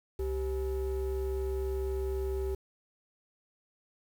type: ring-modulated tone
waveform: triangle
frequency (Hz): 227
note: A#3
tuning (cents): -46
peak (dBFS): -25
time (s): 0.19-2.55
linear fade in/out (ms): 5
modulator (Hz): 161
effects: 9-bit